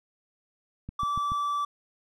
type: click train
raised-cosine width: 5 ms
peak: -24 dBFS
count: 4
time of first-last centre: 0.89-1.319 s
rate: 6.99 Hz
type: tone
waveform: triangle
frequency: 1160 Hz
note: D6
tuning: 22 cents flat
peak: -24 dBFS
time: 0.99-1.65 s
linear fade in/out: 5 ms
effects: none